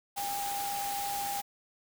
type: tone in noise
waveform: sine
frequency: 804 Hz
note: G5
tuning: 44 cents sharp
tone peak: -33 dBFS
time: 0.16-1.42 s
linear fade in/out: 20 ms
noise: white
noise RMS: -38 dBFS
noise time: 0.16-1.42 s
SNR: +2 dB
effects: none